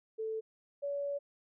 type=tone pair in turn; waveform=sine; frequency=441.1 / 567.7 Hz; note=A4 / C#5; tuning=+4 / +41 cents; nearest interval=major third; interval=437 cents; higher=second; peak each=-34 / -33 dBFS; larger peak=second; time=0.18-0.41 / 0.82-1.19 s; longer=second; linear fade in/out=20 ms; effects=none

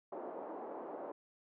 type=band-pass noise; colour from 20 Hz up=white; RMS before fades=-45 dBFS; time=0.12-1.12 s; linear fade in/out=5 ms; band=290 to 820 Hz; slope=24 dB/octave; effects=none

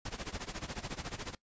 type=noise with tremolo; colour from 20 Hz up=pink; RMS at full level=-38 dBFS; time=0.05-1.35 s; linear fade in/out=5 ms; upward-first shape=sine; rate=14 Hz; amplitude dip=85%; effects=noise-tail reverb RT60 0.1 s tail -21 dB re dry + resampled to 16000 Hz

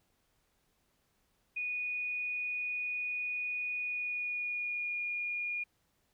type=tone with pitch glide; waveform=sine; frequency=2468 to 2430 Hz; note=D#7 to D#7; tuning=-15 to -42 cents; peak=-33 dBFS; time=1.56-5.64 s; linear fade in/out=10 ms; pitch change=-27 cents; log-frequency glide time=3.79-5.01 s; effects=pink hiss -75 dBFS RMS until 6.13 s

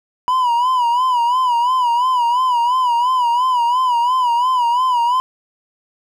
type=tone with vibrato; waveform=triangle; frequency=983 Hz; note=B5; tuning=8 cents flat; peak=-11 dBFS; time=0.28-5.2 s; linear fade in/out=0 ms; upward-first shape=sine; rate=2.9 Hz; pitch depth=87 cents each way; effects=none

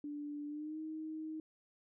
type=tone with pitch glide; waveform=sine; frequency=292.9 to 313.9 Hz; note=D4 to D#4; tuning=-5 to +15 cents; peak=-40 dBFS; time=0.04-1.4 s; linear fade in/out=2 ms; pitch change=+120 cents; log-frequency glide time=0.47-0.79 s; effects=none

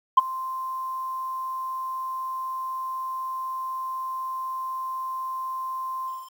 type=tone with ADSR envelope; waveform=sine; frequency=1044 Hz; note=C6; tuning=4 cents flat; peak=-7 dBFS; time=0.17-6.31 s; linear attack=10 ms; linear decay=21 ms; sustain=-21 dB; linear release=240 ms; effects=tanh soft clip ceiling -7 dBFS + 8-bit

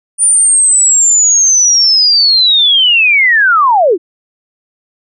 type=linear sweep; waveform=sine; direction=down; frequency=9397 to 302.6 Hz; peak=-5 dBFS; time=0.18-3.98 s; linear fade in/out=50 ms; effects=none

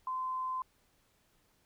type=tone; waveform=sine; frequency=1031 Hz; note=C6; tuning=26 cents flat; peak=-33 dBFS; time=0.07-0.62 s; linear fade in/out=2 ms; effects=pink hiss -71 dBFS RMS until 1.65 s

